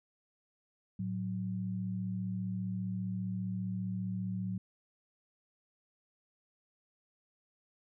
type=tone pair together; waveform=sine; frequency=110 / 185 Hz; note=A2 / F#3; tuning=0 / 0 cents; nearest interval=major sixth; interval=900 cents; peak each=-38 / -35 dBFS; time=0.99-4.58 s; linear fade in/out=5 ms; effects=none